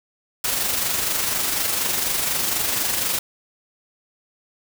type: noise with amplitude modulation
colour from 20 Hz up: white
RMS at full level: -21 dBFS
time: 0.44-3.19 s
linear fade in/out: 5 ms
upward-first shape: sine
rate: 24.1 Hz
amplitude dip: 40%
effects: none